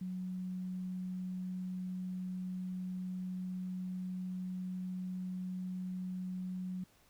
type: tone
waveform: sine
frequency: 183.8 Hz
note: F#3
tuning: 11 cents flat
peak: -37 dBFS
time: 0.01-6.84 s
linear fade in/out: 5 ms
effects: pink hiss -67 dBFS RMS until 7.09 s